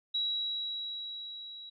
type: tone with level ramp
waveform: sine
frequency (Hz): 3881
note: B7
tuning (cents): -31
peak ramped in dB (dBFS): -28 to -44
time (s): 0.14-1.7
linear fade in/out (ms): 10
effects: none